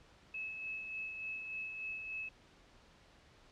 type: tone with tremolo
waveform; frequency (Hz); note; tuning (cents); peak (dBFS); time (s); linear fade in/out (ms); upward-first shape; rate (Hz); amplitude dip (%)
sine; 2592; E7; -30; -38; 0.34-2.29; 5; sine; 3.4; 40
effects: pink hiss -63 dBFS RMS until 3.51 s + low-pass 5000 Hz 12 dB/octave